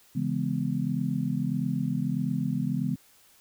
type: chord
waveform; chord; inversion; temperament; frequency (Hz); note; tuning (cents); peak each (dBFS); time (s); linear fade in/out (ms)
sine; C# minor seventh; none; just; 138.59 / 166.31 / 207.9 / 249.5; C#3 / E3 / G#3 / B3; 0 / +16 / +2 / +18; -31; 0.15-2.96; 10
effects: white hiss -59 dBFS RMS until 3.4 s